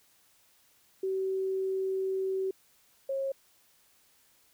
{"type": "tone pair in turn", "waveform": "sine", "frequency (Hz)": [381.6, 542], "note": ["G4", "C#5"], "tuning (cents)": [-47, -39], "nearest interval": "tritone", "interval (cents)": 608, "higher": "second", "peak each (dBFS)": [-28, -29], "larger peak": "first", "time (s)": [[1.03, 2.51], [3.09, 3.32]], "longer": "first", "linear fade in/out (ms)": 5, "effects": ["white hiss -65 dBFS RMS until 4.53 s"]}